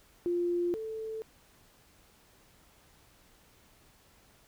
sine tone pair in turn, 349.2 / 441.3 Hz, F4 / A4, 0 / +5 cents, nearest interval major third, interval 405 cents, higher second, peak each -27 / -35 dBFS, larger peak first, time 0.26-0.74 / 0.74-1.22 s, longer neither, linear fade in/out 0 ms, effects pink hiss -62 dBFS RMS until 4.47 s

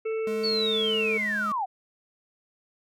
harmonic tone, 442.7 Hz, A4, 11 cents sharp, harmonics 1 / 3 / 5 / 6, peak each -26 / -43 / -44 / -46 dBFS, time 0.05-1.18 s, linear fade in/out 10 ms
square tone with pitch glide, 211.4 to 210.1 Hz, G#3 to G#3, +31 to +20 cents, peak -34 dBFS, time 0.27-1.52 s, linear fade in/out 2 ms, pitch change -11 cents, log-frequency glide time 0.45-1.36 s
sine linear sweep, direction down, 4525 to 711 Hz, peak -25 dBFS, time 0.43-1.66 s, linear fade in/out 20 ms
effects none

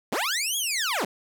15% pulse linear two-way sweep, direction up then down, 149.7 to 3385 to 149.7 Hz, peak -18 dBFS, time 0.12-1.05 s, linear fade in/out 5 ms, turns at 0.57 s, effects none

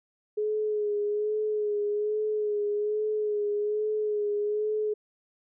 sine tone with vibrato, 420.7 Hz, G#4, 22 cents sharp, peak -25 dBFS, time 0.37-4.94 s, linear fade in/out 10 ms, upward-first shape sine, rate 1.2 Hz, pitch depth 32 cents each way, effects none

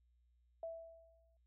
sine tone with exponential decay, 659.3 Hz, E5, in tune, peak -40 dBFS, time 0.63-1.37 s, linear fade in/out 2 ms, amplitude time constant 160 ms, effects added 60 Hz sine -70 dBFS peak until 1.46 s

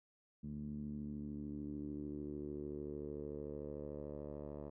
10% pulse tone with low-pass filter sweep, 73.42 Hz, D2, in tune, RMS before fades -45 dBFS, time 0.43-4.7 s, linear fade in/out 10 ms, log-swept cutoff 200 to 670 Hz, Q 3.7, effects none

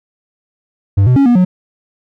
triangle tone with pitch steps, 98.7 / 125.7 / 276.9 / 241.3 / 182.3 Hz, G2 / B2 / C#4 / B3 / F#3, +12 / +31 / -2 / -40 / -25 cents, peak -4 dBFS, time 0.97-1.45 s, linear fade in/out 10 ms, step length 96 ms, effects none

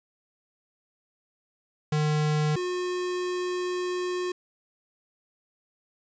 square tone pair in turn, 151.7 / 360.8 Hz, D#3 / F#4, -44 / -44 cents, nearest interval octave + minor third, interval 1500 cents, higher second, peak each -23 / -28 dBFS, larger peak first, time 1.92-2.56 / 2.56-4.32 s, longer second, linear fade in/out 5 ms, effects resampled to 16000 Hz + 9-bit

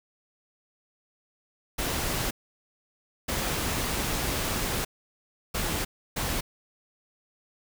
pink noise bursts at uneven times, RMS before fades -29 dBFS, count 4, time 1.78-2.31 / 3.28-4.85 / 5.54-5.85 / 6.16-6.41 s, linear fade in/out 10 ms, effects none

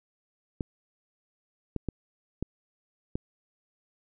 clicks, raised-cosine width 3 ms, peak -17 dBFS, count 5, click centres 0.608 / 1.763 / 1.887 / 2.426 / 3.155 s, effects none

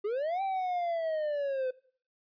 triangle linear two-way sweep, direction up then down, 393.1 to 785 to 505 Hz, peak -27 dBFS, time 0.04-1.71 s, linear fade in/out 10 ms, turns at 0.42 s, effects noise-tail reverb RT60 0.5 s tail -21 dB re dry + resampled to 11025 Hz

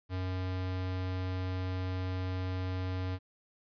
square tone, 92.5 Hz, F#2, in tune, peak -33 dBFS, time 0.09-3.19 s, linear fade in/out 50 ms, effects resampled to 11025 Hz + 11-bit

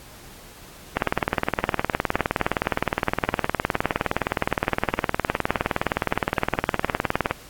click train, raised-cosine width 0.5 ms, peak -4 dBFS, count 124, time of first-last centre 0.97-7.31 s, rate 19.4 Hz, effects pink hiss -45 dBFS RMS until 7.49 s + AAC 64 kbps

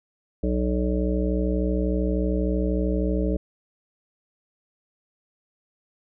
harmonic tone with a mistuned harmonic, 61.74 Hz, B1, in tune, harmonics 1 / 3 / 5 / 7 / 9 / 10, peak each -24 / -27 / -28 / -30 / -32 / -37 dBFS, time 0.43-3.37 s, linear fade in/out 5 ms, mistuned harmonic 10, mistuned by -25 cents, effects none

